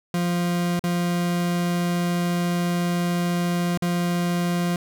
40% pulse tone with dropouts, 174.61 Hz, F3, in tune, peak -20 dBFS, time 0.14-4.76 s, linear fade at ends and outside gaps 2 ms, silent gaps 0.794-0.839 / 3.775-3.822 s, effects none

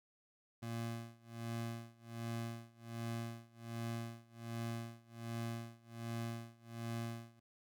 25% pulse tone with tremolo, 115.8 Hz, A#2, 11 cents flat, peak -35 dBFS, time 0.62-7.4 s, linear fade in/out 10 ms, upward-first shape sine, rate 1.3 Hz, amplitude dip 95%, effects none

